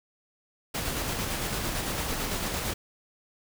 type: noise with tremolo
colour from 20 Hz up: pink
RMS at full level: -30 dBFS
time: 0.74-2.74 s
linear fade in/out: 10 ms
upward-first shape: square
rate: 8.9 Hz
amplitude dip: 25%
effects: none